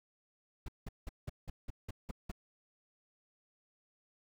brown noise bursts, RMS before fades -40 dBFS, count 9, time 0.66-2.316 s, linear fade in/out 5 ms, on 24 ms, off 180 ms, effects none

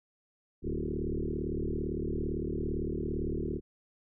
sine tone with frequency modulation, 206.4 Hz, G#3, 10 cents flat, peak -30 dBFS, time 0.62-3.61 s, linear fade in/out 50 ms, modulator 37.7 Hz, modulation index 5.3, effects none

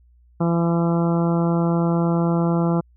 harmonic tone, 169 Hz, E3, 43 cents sharp, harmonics 1 / 2 / 3 / 4 / 5 / 6 / 7 / 8, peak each -18 / -24 / -28 / -30 / -32 / -34 / -35 / -36 dBFS, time 0.4-2.81 s, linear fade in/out 10 ms, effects added 60 Hz sine -51 dBFS peak until 2.96 s

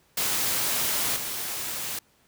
white noise with level steps, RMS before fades -26 / -32 dBFS, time 0.17-1.99 s, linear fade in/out 5 ms, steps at 1.16 s, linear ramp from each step 5 ms, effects pink hiss -63 dBFS RMS until 2.27 s + high-pass 60 Hz 12 dB/octave

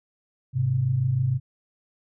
sine tone pair together, 104.1 / 130.53 Hz, G#2 / C3, +5 / -4 cents, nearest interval major third, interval 391 cents, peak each -27 / -21 dBFS, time 0.53-1.4 s, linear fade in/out 50 ms, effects none

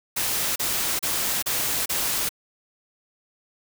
white noise bursts, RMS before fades -25 dBFS, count 5, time 0.16-2.292 s, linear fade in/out 10 ms, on 400 ms, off 33 ms, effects none

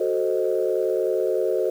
sine chord, F# diminished seventh, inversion none, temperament equal, 370 / 440 / 523.3 / 622.3 Hz, F#4 / A4 / C5 / Eb5, 0 / 0 / 0 / 0 cents, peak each -24 / -24 / -25 / -28 dBFS, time 0-1.7 s, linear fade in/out 5 ms, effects tanh soft clip ceiling -10 dBFS + 8-bit

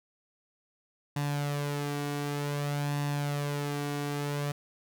sawtooth tone with flanger, 144.6 Hz, D3, 27 cents flat, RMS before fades -32 dBFS, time 1.16-4.52 s, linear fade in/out 5 ms, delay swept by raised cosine 1.1 to 2.7 ms, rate 0.54 Hz, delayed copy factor +0.5, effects none

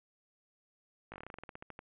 slowing click train, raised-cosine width 0.5 ms, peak -30 dBFS, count 16, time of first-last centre 1.12-1.791 s, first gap 18 ms, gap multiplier 1.12, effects resampled to 8000 Hz + 12-bit

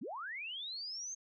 sine linear sweep, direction up, 162.7 to 6440 Hz, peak -40 dBFS, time 0.01-1.15 s, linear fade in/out 10 ms, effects none

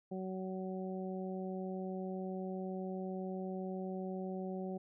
harmonic tone, 187.6 Hz, F#3, 24 cents sharp, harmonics 1 / 2 / 3 / 4, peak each -40 / -43 / -47 / -49 dBFS, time 0.11-4.78 s, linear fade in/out 10 ms, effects none

